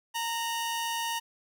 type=tone pair together; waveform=sawtooth; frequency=924 / 2934 Hz; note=A#5 / F#7; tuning=-16 / -15 cents; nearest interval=octave + minor sixth; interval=2001 cents; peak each=-27 / -33 dBFS; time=0.14-1.2 s; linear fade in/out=20 ms; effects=none